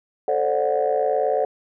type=chord; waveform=sine; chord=D dominant seventh; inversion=second; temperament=just; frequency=440.5 / 528.6 / 587.3 / 734.2 Hz; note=A4 / C5 / D5 / F#5; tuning=+2 / +18 / 0 / -14 cents; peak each=-23 dBFS; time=0.28-1.45 s; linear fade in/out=2 ms; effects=tanh soft clip ceiling -10 dBFS